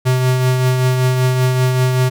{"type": "tone with tremolo", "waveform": "square", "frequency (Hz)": 128, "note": "C3", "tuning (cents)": -38, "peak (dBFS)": -11, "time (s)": [0.05, 2.1], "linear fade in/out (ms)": 20, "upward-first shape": "triangle", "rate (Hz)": 5.2, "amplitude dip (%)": 40, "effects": []}